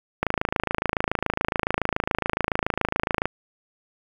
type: click train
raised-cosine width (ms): 0.5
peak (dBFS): -6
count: 83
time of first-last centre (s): 0.23-3.256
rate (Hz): 27.1
effects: 7-bit